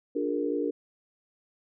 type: chord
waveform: sine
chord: Bb dominant seventh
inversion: first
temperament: equal with one note detuned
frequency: 293.7 / 358.4 / 415.3 / 466.2 Hz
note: D4 / F4 / Ab4 / Bb4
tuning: 0 / +45 / 0 / 0 cents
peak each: -30 / -34 / -33 / -31 dBFS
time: 0.15-0.71 s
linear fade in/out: 10 ms
effects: none